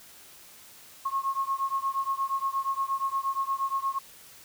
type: beating tone pair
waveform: sine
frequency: 1082 / 1090.5 Hz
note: C#6 / C#6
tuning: -42 / -29 cents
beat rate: 8.5 Hz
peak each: -29 / -30 dBFS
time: 1.05-3.99 s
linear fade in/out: 10 ms
effects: white hiss -51 dBFS RMS until 4.44 s